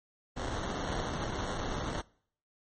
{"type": "noise with sample-and-hold", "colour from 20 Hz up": "pink", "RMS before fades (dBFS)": -35, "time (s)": [0.36, 2.02], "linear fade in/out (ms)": 20, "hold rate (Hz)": 2450, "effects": ["noise-tail reverb RT60 0.6 s tail -24 dB re dry", "MP3 32 kbps"]}